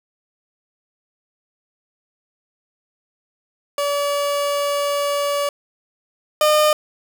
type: tone pair in turn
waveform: 30% pulse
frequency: 573 / 607.1 Hz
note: D5 / D#5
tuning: -43 / -43 cents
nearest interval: minor second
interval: 100 cents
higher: second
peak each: -16 / -10 dBFS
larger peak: second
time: 3.78-5.49 / 6.41-6.73 s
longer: first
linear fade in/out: 2 ms
effects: none